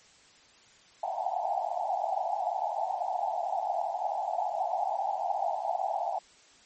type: band-pass noise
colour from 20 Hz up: white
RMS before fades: -31 dBFS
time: 1.03-6.19 s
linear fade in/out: 5 ms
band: 660 to 860 Hz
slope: 96 dB/octave
effects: white hiss -58 dBFS RMS until 6.65 s + MP3 32 kbps